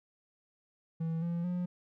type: tone with pitch steps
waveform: triangle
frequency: 163.3 / 170.63 / 178.29 Hz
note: E3 / F3 / F3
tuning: -16 / -40 / +36 cents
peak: -29 dBFS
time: 1-1.66 s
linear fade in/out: 10 ms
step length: 220 ms
effects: none